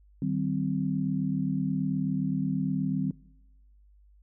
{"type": "tone cluster", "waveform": "sine", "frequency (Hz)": [153.4, 192.3, 260.4], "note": ["D#3", "G3", "C4"], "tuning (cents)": [-24, -33, -8], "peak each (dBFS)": -30, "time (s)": [0.22, 3.11], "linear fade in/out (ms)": 2, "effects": ["noise-tail reverb RT60 1.0 s tail -23 dB re dry", "added 50 Hz sine -55 dBFS peak until 4.22 s"]}